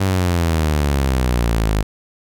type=exponential sweep; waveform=sawtooth; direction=down; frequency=98 to 51 Hz; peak=-11 dBFS; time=0-1.83 s; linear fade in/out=10 ms; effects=none